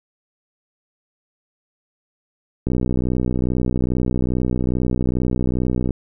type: click train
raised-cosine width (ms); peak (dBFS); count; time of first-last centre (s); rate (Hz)
3; -8; 203; 2.67-5.907; 62.4
effects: none